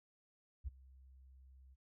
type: tone with ADSR envelope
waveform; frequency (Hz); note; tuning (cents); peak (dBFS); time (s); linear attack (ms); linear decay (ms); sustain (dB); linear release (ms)
sine; 65.41; C2; 0; -36; 0.64-1.76; 34; 17; -22; 31
effects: none